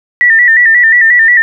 sine tone with vibrato, 1873 Hz, A#6, 8 cents sharp, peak -3 dBFS, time 0.21-1.42 s, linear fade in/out 0 ms, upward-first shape square, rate 5.6 Hz, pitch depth 67 cents each way, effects none

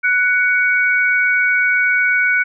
sine tone pair together, 1484 / 2243 Hz, F#6 / C#7, +5 / +20 cents, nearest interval perfect fifth, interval 715 cents, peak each -14 / -16 dBFS, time 0.03-2.44 s, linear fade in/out 20 ms, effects none

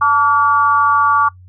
sine tone with amplitude modulation, 1148 Hz, D6, 40 cents flat, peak -5 dBFS, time 0.01-1.29 s, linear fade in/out 10 ms, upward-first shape sine, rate 266 Hz, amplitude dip 90%, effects noise-tail reverb RT60 0.1 s tail -22 dB re dry + added 91 Hz sine -38 dBFS peak until 1.48 s

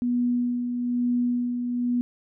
sine tone with tremolo, 243.7 Hz, B3, 23 cents flat, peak -20 dBFS, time 0.02-2.01 s, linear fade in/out 0 ms, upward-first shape sine, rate 1.1 Hz, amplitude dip 45%, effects none

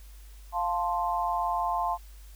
sine chord, F major, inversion none, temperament equal, 698.5 / 880 / 1046.5 Hz, F5 / A5 / C6, 0 / 0 / 0 cents, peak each -30 dBFS, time 0.52-1.98 s, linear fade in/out 50 ms, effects added 50 Hz sine -45 dBFS peak until 2.35 s + white hiss -58 dBFS RMS until 2.35 s

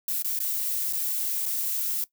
violet noise with dropouts, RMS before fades -28 dBFS, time 0.08-2.04 s, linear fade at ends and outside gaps 2 ms, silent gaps 0.223-0.245 / 0.39-0.401 / 0.927-0.932 / 1.457-1.461 s, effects noise-tail reverb RT60 0.1 s tail -18 dB re dry

